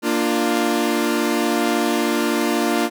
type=chord; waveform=sawtooth; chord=Bb major; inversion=none; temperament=equal with one note detuned; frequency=233.1 / 296.6 / 349.2 Hz; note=Bb3 / D4 / F4; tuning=0 / +17 / 0 cents; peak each=-18 dBFS; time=0.02-2.9 s; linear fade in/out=50 ms; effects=none